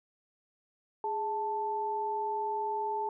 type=tone pair together; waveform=sine; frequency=415.3 / 880 Hz; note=G#4 / A5; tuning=0 / 0 cents; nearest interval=octave + minor second; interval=1300 cents; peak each=-36 / -31 dBFS; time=1.04-3.09 s; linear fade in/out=2 ms; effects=none